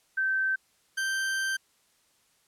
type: tone pair in turn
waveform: sine / 40% pulse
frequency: 1549 / 1564.3 Hz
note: G6 / G6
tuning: -21 / -4 cents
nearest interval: unison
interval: 17 cents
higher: second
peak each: -24 / -26 dBFS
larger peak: first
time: 0.17-0.56 / 0.97-1.57 s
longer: second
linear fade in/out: 10 ms
effects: white hiss -67 dBFS RMS until 2.47 s + low-pass 11000 Hz 12 dB/octave